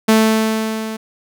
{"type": "tone with level ramp", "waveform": "sawtooth", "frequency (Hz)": 220, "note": "A3", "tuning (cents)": 0, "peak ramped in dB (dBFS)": [-4, -20], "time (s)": [0.08, 0.97], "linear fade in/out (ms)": 10, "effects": []}